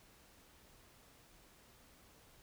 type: silence
effects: pink hiss -64 dBFS RMS until 2.42 s